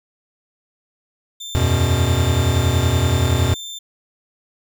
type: tone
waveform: 30% pulse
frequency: 3571 Hz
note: A7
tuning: 25 cents sharp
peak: -27 dBFS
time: 1.4-3.79 s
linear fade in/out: 10 ms
type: chord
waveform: square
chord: E suspended second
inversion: none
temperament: equal with one note detuned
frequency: 82.41 / 93.09 / 123.47 Hz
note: E2 / F#2 / B2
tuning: 0 / +11 / 0 cents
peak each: -20 dBFS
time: 1.55-3.54 s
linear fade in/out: 0 ms
effects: none